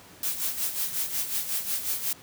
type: noise with tremolo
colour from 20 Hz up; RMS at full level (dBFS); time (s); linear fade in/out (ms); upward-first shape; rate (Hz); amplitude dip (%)
blue; -27; 0.23-2.13; 2; sine; 5.5; 65
effects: pink hiss -50 dBFS RMS until 2.22 s + high-pass 80 Hz 12 dB/octave